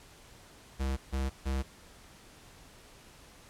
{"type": "tone bursts", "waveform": "square", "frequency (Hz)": 66.8, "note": "C2", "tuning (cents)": 36, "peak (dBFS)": -30, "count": 3, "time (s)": [0.79, 1.63], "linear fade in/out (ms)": 20, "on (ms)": 180, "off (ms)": 150, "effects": ["pink hiss -55 dBFS RMS until 3.49 s", "low-pass 11000 Hz 12 dB/octave"]}